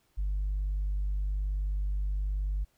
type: tone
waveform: sine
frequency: 49.44 Hz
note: G1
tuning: 15 cents sharp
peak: -26 dBFS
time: 0.17-2.65 s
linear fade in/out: 20 ms
effects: tanh soft clip ceiling -25 dBFS + pink hiss -71 dBFS RMS until 2.77 s